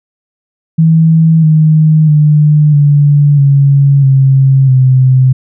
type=tone with pitch steps; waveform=sine; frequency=161.7 / 155.92 / 150.35 / 144.98 / 139.8 / 134.8 / 129.98 Hz; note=E3 / D#3 / D3 / D3 / C#3 / C#3 / C3; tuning=-33 / +4 / +41 / -22 / +15 / -48 / -11 cents; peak=-3 dBFS; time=0.78-5.33 s; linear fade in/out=10 ms; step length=650 ms; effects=none